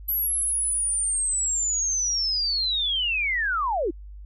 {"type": "linear sweep", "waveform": "sine", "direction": "down", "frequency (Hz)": [11840, 293.6], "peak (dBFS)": -22, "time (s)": [0.08, 3.91], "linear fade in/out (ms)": 10, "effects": ["added 50 Hz sine -38 dBFS peak until 4.25 s"]}